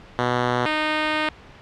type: tone pair in turn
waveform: 5% pulse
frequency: 123.1 / 307.9 Hz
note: B2 / D#4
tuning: -5 / -18 cents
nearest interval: octave + major third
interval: 1587 cents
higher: second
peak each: -8 dBFS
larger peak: neither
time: 0.19-0.66 / 0.66-1.29 s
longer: second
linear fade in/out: 0 ms
effects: pink hiss -45 dBFS RMS until 1.61 s + low-pass 3000 Hz 12 dB/octave